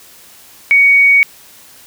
sine tone, 2240 Hz, C#7, 18 cents sharp, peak -5 dBFS, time 0.71-1.23 s, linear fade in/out 0 ms, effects white hiss -41 dBFS RMS until 1.86 s

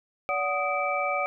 sine tone cluster, 574 / 740 / 1246 / 2319 Hz, D5 / F#5 / D#6 / D7, -40 / 0 / +2 / -22 cents, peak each -30 dBFS, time 0.29-1.26 s, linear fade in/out 0 ms, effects none

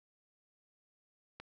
click, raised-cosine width 0.3 ms, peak -30 dBFS, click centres 1.4 s, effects none

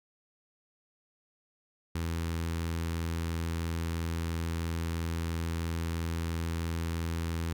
sawtooth tone with notch filter, 83 Hz, E2, 12 cents sharp, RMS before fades -33 dBFS, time 1.95-7.53 s, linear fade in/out 5 ms, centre 650 Hz, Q 1.6, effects none

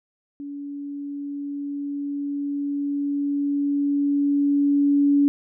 sine tone with level ramp, 284.7 Hz, C#4, 46 cents sharp, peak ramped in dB -31 to -14 dBFS, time 0.4-5.28 s, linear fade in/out 0 ms, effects none

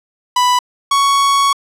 45% pulse tone pair in turn, 990 / 1113.9 Hz, B5 / C#6, +4 / +8 cents, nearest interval major second, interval 204 cents, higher second, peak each -10 dBFS, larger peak neither, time 0.36-0.59 / 0.91-1.53 s, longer second, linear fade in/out 5 ms, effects low-pass 10000 Hz 12 dB/octave

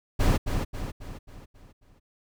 brown noise with echo, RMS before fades -20 dBFS, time 0.19-0.38 s, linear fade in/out 20 ms, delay 270 ms, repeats 6, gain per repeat -6 dB, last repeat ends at 2 s, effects none

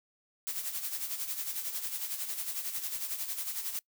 blue noise with tremolo, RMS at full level -34 dBFS, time 0.47-3.79 s, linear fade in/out 0 ms, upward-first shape sine, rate 11 Hz, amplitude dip 60%, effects noise-tail reverb RT60 0.1 s tail -23 dB re dry

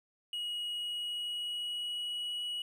triangle tone with pitch glide, 2900 to 2924 Hz, F#7 to F#7, -35 to -21 cents, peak -33 dBFS, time 0.33-2.62 s, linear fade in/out 2 ms, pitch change +14 cents, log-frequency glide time 0.69-2.47 s, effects none

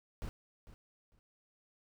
brown noise with echo, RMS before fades -40 dBFS, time 0.22-0.29 s, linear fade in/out 0 ms, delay 450 ms, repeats 2, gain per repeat -14 dB, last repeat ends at 1.19 s, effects none

